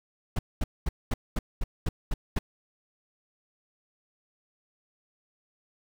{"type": "noise bursts", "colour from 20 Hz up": "brown", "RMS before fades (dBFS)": -26, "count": 9, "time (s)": [0.36, 2.39], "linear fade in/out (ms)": 5, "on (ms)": 30, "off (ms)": 220, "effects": []}